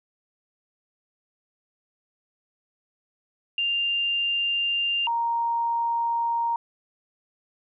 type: tone pair in turn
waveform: sine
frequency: 2794 / 932.4 Hz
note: F7 / A#5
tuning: 0 / 0 cents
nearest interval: octave + perfect fifth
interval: 1900 cents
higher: first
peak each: -22 / -22 dBFS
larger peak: neither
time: 3.58-5.07 / 5.07-6.56 s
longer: neither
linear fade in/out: 2 ms
effects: none